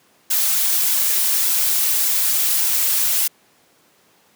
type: noise with flanger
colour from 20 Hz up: blue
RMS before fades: -18 dBFS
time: 0.3-3.28 s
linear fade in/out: 10 ms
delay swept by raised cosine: 1.6 to 5.9 ms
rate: 1.7 Hz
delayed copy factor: -0.5
effects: pink hiss -56 dBFS RMS until 4.35 s + high-pass 200 Hz 12 dB/octave